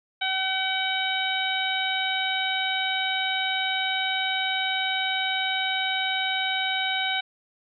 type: harmonic tone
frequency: 760 Hz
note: F#5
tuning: 46 cents sharp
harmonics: 1 / 2 / 3 / 4 / 5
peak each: -30 / -30 / -30 / -30 / -30 dBFS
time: 0.21-7.21 s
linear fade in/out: 10 ms
effects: none